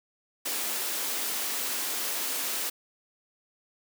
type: high-pass noise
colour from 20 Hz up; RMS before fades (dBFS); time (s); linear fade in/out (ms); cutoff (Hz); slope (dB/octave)
white; -31; 0.45-2.7; 10; 220; 48
effects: none